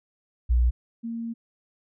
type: tone pair in turn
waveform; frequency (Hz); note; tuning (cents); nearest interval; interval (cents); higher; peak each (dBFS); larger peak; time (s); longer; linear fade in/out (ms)
sine; 60.3 / 230.5; B1 / A#3; -41 / -19; octave + major seventh; 2322; second; -17 / -29; first; 0.49-0.71 / 1.03-1.34; second; 20
effects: none